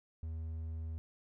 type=tone; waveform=triangle; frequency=80.5 Hz; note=E2; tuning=41 cents flat; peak=-36 dBFS; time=0.23-0.98 s; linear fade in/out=0 ms; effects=none